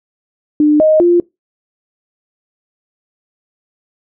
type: tone with pitch steps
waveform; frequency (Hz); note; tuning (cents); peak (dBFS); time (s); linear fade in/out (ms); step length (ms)
sine; 299.6 / 623 / 348.3; D4 / D#5 / F4; +35 / +2 / -5; -6; 0.6-1.2; 2; 200
effects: noise-tail reverb RT60 0.2 s tail -23 dB re dry